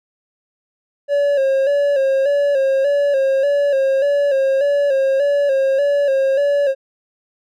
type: tone with vibrato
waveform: triangle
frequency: 554.4 Hz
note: C#5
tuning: in tune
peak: -11 dBFS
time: 1.08-6.75 s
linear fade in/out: 50 ms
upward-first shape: square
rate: 1.7 Hz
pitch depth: 52 cents each way
effects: none